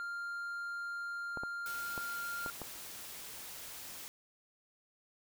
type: tone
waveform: triangle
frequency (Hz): 1396.9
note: F6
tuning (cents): 0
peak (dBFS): -36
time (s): 0-2.5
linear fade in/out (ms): 0
type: clicks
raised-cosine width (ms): 1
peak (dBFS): -27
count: 5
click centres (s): 1.373 / 1.435 / 1.978 / 2.462 / 2.617
type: noise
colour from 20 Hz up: white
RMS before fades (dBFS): -47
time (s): 1.66-4.08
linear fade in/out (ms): 0
effects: none